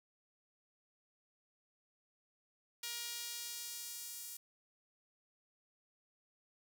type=tone with high-pass filter sweep; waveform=sawtooth; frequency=473.3 Hz; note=A#4; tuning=26 cents sharp; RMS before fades=-45 dBFS; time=2.83-4.37 s; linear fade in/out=5 ms; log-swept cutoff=3200 to 8200 Hz; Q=0.79; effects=none